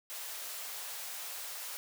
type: high-pass noise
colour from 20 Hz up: white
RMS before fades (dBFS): -42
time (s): 0.1-1.77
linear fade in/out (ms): 0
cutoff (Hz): 490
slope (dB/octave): 24
effects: none